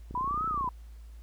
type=click train; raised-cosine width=3 ms; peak=-29 dBFS; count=18; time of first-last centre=0.11-0.677 s; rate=30 Hz
type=linear two-way sweep; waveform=sine; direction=up then down; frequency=968 to 1327 to 968 Hz; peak=-28 dBFS; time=0.15-0.69 s; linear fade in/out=2 ms; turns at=0.47 s
effects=added 56 Hz sine -44 dBFS peak until 1.22 s + pink hiss -65 dBFS RMS until 1.22 s